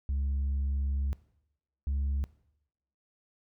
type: tone pair in turn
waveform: sine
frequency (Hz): 69 / 69.44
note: C#2 / C#2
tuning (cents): -7 / +4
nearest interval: unison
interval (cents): 11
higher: second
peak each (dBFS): -25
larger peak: neither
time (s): 0.09-1.13 / 1.87-2.24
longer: first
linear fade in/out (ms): 0
effects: noise-tail reverb RT60 0.8 s tail -21 dB re dry + tanh soft clip ceiling -26 dBFS